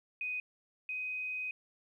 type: tone pair in turn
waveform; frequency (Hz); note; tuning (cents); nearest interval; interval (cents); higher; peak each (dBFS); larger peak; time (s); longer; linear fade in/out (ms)
sine; 2497 / 2509; D#7 / D#7; +6 / +14; unison; 8; second; -34 / -35; first; 0.21-0.4 / 0.89-1.51; second; 2
effects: 12-bit